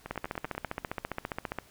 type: two click trains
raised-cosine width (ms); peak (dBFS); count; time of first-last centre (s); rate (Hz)
0.5; -23 / -17; 7 / 23; 0.06-0.648 / 0.11-1.587; 10.2 / 14.9
effects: pink hiss -58 dBFS RMS until 1.7 s